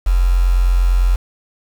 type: tone with quantisation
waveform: sine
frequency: 44.41 Hz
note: F1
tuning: 30 cents sharp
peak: -10 dBFS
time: 0.06-1.16 s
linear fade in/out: 10 ms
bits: 5
effects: none